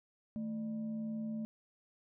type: tone with frequency modulation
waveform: sine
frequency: 220 Hz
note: A3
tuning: in tune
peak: -36 dBFS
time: 0.36-1.45 s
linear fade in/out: 0 ms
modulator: 378 Hz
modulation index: 0.31
effects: none